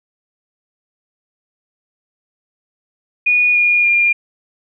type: tone with pitch steps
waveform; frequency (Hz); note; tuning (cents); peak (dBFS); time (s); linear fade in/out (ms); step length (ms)
sine; 2456 / 2431 / 2405; D#7 / D#7 / D7; -23 / -41 / +41; -10; 3.26-4.13; 10; 290
effects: none

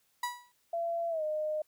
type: tone with exponential decay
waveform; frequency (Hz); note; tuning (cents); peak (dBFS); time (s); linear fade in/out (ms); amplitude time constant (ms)
35% pulse; 975; B5; -23; -27; 0.23-0.52; 5; 62
type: tone with pitch glide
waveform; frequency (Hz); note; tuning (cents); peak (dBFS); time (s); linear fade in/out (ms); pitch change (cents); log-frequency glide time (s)
sine; 677 to 613.7; E5 to D#5; +46 to -24; -30; 0.73-1.62; 5; -170; 1.09-1.23
effects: white hiss -72 dBFS RMS until 1.67 s

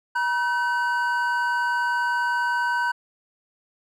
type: tone pair together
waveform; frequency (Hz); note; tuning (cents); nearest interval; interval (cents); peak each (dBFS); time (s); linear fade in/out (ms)
triangle; 960 / 1525; B5 / G6; -49 / -48; minor sixth; 801; -22; 0.15-2.92; 10
effects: none

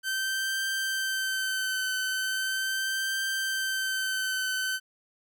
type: tone with vibrato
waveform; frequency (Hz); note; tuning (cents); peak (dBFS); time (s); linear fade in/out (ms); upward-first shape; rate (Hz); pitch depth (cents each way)
sawtooth; 1545; G6; -26; -24; 0.03-4.8; 50; triangle; 0.39; 27
effects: none

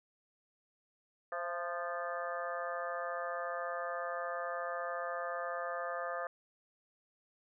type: harmonic tone with a mistuned harmonic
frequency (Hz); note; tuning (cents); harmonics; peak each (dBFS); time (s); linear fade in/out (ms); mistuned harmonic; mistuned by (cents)
174.61; F3; 0; 3 / 4 / 5 / 6 / 7 / 8 / 9 / 10; -41 / -41 / -52 / -49 / -41 / -54 / -47 / -46; 1.32-6.27; 2; 4; -45
effects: none

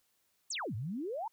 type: exponential two-way sweep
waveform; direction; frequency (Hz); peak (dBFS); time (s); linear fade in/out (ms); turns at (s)
sine; down then up; 8870 to 98 to 956; -35; 0.5-1.28; 5; 0.75
effects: white hiss -75 dBFS RMS until 1.32 s

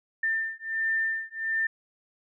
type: beating tone pair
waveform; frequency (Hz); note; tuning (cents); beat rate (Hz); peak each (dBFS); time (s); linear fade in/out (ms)
sine; 1793 / 1794.4; A6 / A6; +32 / +34; 1.4; -29; 0.23-1.67; 5
effects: none

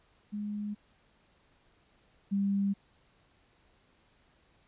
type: tone pair in turn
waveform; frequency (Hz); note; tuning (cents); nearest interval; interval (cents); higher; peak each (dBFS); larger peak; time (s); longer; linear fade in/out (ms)
sine; 207.7 / 198.65; G#3 / G3; 0 / +23; minor second; 77; first; -33 / -26; second; 0.32-0.75 / 2.31-2.74; neither; 20
effects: pink hiss -67 dBFS RMS until 4.67 s + resampled to 8000 Hz

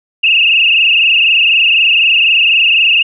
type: tone with frequency modulation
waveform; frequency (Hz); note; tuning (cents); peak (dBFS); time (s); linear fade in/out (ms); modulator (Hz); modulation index
sine; 2709; E7; +47; -6; 0.23-3.03; 10; 24; 6.4
effects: none

